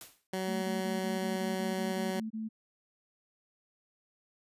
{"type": "noise with exponential decay", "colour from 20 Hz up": "white", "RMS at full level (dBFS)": -44, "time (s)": [0.01, 0.27], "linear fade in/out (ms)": 1, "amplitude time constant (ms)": 56}
{"type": "tone", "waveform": "15% pulse", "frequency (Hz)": 188.1, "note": "F#3", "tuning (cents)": 29, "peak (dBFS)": -26, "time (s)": [0.33, 2.2], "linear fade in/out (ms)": 5}
{"type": "tone bursts", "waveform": "sine", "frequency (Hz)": 220, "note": "A3", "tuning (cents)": 0, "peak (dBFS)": -34, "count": 11, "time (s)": [0.47, 2.49], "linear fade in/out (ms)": 20, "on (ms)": 160, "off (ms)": 26}
{"effects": ["resampled to 32000 Hz"]}